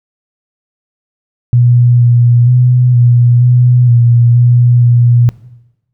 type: tone with pitch steps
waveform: sine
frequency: 121.5 / 120.2 / 124.6 / 120.9 / 123.5 / 119 / 121.5 / 120.3 Hz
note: B2 / B2 / B2 / B2 / B2 / A#2 / B2 / B2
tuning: -28 / -46 / +16 / -36 / 0 / +36 / -28 / -45 cents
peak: -4 dBFS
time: 1.53-5.29 s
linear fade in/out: 0 ms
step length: 470 ms
effects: noise-tail reverb RT60 1.0 s tail -19 dB re dry